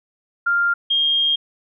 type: tone pair in turn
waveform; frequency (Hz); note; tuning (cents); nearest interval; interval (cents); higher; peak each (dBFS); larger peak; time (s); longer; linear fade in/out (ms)
sine; 1396.9 / 3226; F6 / G7; 0 / +49; octave + major second; 1449; second; -15; neither; 0.46-0.74 / 0.9-1.36; second; 10
effects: none